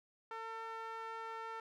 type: tone with band-pass filter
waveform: sawtooth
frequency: 450.5 Hz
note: A4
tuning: 41 cents sharp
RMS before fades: -45 dBFS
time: 0.31-1.6 s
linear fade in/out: 2 ms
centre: 1200 Hz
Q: 2.1
effects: none